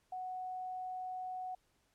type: tone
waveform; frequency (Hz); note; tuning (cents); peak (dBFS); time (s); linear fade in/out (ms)
sine; 740; F#5; 0; -39; 0.12-1.55; 5
effects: pink hiss -75 dBFS RMS until 1.94 s + low-pass 12000 Hz 12 dB/octave